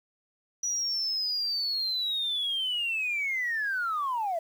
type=linear sweep; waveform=sine; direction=down; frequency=5870 to 638 Hz; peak=-26 dBFS; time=0.63-4.39 s; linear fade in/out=5 ms; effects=tanh soft clip ceiling -22 dBFS + 9-bit